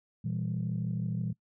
sine chord, E diminished, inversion second, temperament just, 118.67 / 164.81 / 197.78 Hz, Bb2 / E3 / G3, +31 / 0 / +16 cents, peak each -33 / -33 / -36 dBFS, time 0.24-1.33 s, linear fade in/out 10 ms, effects noise-tail reverb RT60 0.1 s tail -21 dB re dry + tanh soft clip ceiling -23 dBFS

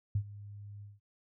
sine tone with ADSR envelope, 102.2 Hz, G#2, 27 cents flat, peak -25 dBFS, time 0.15-1 s, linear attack 5 ms, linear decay 73 ms, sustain -19 dB, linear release 180 ms, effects none

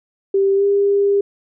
sine tone with pitch glide, 392 to 401.2 Hz, G4 to G4, 0 to +40 cents, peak -12 dBFS, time 0.34-1.21 s, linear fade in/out 5 ms, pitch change +40 cents, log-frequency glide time 0.55-0.64 s, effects none

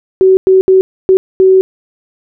sine tone bursts at uneven times, 377.9 Hz, F#4, 37 cents sharp, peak -3 dBFS, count 5, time 0.21-0.37 / 0.47-0.61 / 0.68-0.81 / 1.09-1.17 / 1.4-1.61 s, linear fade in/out 0 ms, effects none

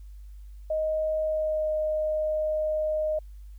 sine tone with pitch glide, 625 to 618.2 Hz, D#5 to D#5, +8 to -11 cents, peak -24 dBFS, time 0.7-3.19 s, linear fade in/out 5 ms, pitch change -19 cents, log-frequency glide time 1.21-1.72 s, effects added 50 Hz sine -41 dBFS peak until 3.58 s + white hiss -69 dBFS RMS until 3.58 s

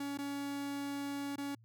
45% pulse tone with dropouts, 281.8 Hz, C#4, 29 cents sharp, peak -37 dBFS, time 0-1.55 s, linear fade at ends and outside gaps 5 ms, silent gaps 0.175-0.186 / 1.359-1.38 s, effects added 113 Hz sine -59 dBFS peak until 1.64 s

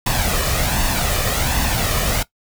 pink noise with flanger, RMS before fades -19 dBFS, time 0.06-2.23 s, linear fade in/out 5 ms, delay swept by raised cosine 1.1 to 1.69 ms, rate 1.3 Hz, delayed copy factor +0.55, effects noise-tail reverb RT60 0.1 s tail -18 dB re dry

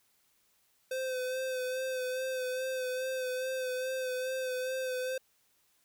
square tone with vibrato, 514 Hz, C5, 31 cents flat, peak -33 dBFS, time 0.91-5.18 s, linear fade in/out 5 ms, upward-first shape sine, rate 2.4 Hz, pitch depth 29 cents each way, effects white hiss -71 dBFS RMS until 5.84 s

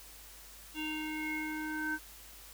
square tone with low-pass filter sweep, 308.9 Hz, D#4, 12 cents flat, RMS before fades -37 dBFS, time 0.74-1.99 s, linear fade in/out 50 ms, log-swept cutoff 3000 to 1500 Hz, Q 8.8, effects added 50 Hz sine -57 dBFS peak until 2.53 s + white hiss -53 dBFS RMS until 2.53 s

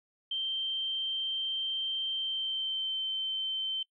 sine tone with pitch glide, 3136 to 3098 Hz, G7 to G7, 0 to -21 cents, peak -30 dBFS, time 0.31-3.83 s, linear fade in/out 5 ms, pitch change -21 cents, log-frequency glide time 2.11-3 s, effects noise-tail reverb RT60 0.1 s tail -23 dB re dry

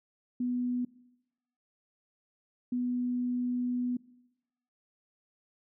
sine tone pair in turn, 246.8 / 246.8 Hz, B3 / B3, -1 / -1 cents, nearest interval unison, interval 0 cents, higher neither, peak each -28 dBFS, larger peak neither, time 0.4-0.85 / 2.72-3.97 s, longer second, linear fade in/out 5 ms, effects noise-tail reverb RT60 0.9 s tail -21 dB re dry

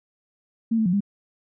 sine tone with pitch steps, 226.9 / 220.3 / 177.3 / 201.8 Hz, A#3 / A3 / F3 / G#3, -47 / +2 / +26 / -49 cents, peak -18 dBFS, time 0.71-1.006 s, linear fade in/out 10 ms, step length 74 ms, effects none

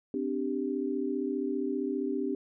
sine chord, C suspended second, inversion none, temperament equal with one note detuned, 258.6 / 293.7 / 392 Hz, C4 / D4 / G4, -20 / 0 / 0 cents, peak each -33 dBFS, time 0.14-2.35 s, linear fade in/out 2 ms, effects none

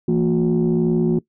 sine tone cluster, 166.3 / 228.5 / 361.6 Hz, E3 / A#3 / F#4, +16 / -34 / -40 cents, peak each -18 dBFS, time 0.08-1.19 s, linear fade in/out 5 ms, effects noise-tail reverb RT60 0.1 s tail -20 dB re dry + tanh soft clip ceiling -10 dBFS

